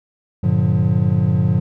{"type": "chord", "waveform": "triangle", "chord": "G minor seventh", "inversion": "none", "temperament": "equal with one note detuned", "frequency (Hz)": [98, 116.54, 146.83, 178.7], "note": ["G2", "Bb2", "D3", "F3"], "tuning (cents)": [0, 0, 0, 40], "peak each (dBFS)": -17, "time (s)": [0.43, 1.6], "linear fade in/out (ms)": 10, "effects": []}